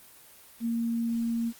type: tone with quantisation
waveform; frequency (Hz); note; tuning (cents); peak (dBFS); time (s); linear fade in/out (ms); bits
sine; 231.6; A#3; -11; -26; 0.6-1.53; 50; 9
effects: white hiss -53 dBFS RMS until 1.59 s + Opus 24 kbps